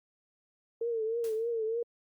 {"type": "tone with vibrato", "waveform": "sine", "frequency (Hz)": 453.7, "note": "A#4", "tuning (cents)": -47, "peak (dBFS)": -29, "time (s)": [0.81, 1.83], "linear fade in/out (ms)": 5, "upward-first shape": "triangle", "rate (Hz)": 3.3, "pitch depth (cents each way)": 84}
{"type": "noise with exponential decay", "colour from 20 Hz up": "white", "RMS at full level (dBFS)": -46, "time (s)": [1.24, 1.52], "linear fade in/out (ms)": 1, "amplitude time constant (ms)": 59}
{"effects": ["Opus 32 kbps"]}